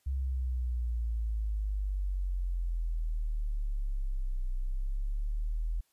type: exponential two-way sweep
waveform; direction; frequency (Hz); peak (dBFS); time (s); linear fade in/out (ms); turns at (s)
sine; down then up; 67.6 to 30.94 to 41.7; -29; 0.06-5.81; 10; 4.51
effects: white hiss -73 dBFS RMS until 5.92 s + resampled to 32000 Hz